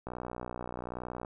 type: click train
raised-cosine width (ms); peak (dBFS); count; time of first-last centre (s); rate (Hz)
1; -24; 73; 0.07-1.248; 61.1
effects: none